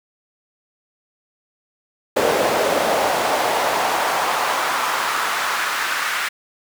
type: noise with high-pass filter sweep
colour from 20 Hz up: brown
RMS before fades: -20 dBFS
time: 2.16-6.29 s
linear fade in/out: 10 ms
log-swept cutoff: 490 to 1600 Hz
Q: 1.8
effects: none